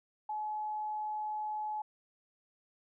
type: tone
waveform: sine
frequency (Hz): 852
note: G#5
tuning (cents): +44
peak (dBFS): -34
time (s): 0.29-1.82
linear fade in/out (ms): 5
effects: none